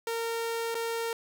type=tone with dropouts; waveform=sawtooth; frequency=459.8 Hz; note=A#4; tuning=24 cents flat; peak=-26 dBFS; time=0.07-1.13 s; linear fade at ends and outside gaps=2 ms; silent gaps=0.745-0.751 s; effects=none